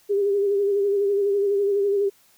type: tone with vibrato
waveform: sine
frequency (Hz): 401.5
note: G4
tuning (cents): +41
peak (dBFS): -18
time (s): 0.09-2.1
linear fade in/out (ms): 20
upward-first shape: sine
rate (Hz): 12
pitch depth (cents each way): 40
effects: white hiss -58 dBFS RMS until 2.37 s